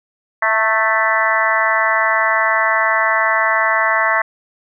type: harmonic tone with a mistuned harmonic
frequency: 220 Hz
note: A3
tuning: in tune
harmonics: 3 / 4 / 5 / 6 / 7 / 8 / 9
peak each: -21 / -22 / -19 / -23 / -23 / -19 / -19 dBFS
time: 0.42-4.22 s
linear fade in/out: 5 ms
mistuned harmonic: 4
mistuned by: +28 cents
effects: none